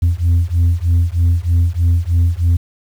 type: beating tone pair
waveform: sine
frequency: 84.1 / 87.3 Hz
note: E2 / F2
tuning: +35 / 0 cents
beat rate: 3.2 Hz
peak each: -12 dBFS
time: 0.02-2.57 s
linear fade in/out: 10 ms
effects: tanh soft clip ceiling -8 dBFS + 7-bit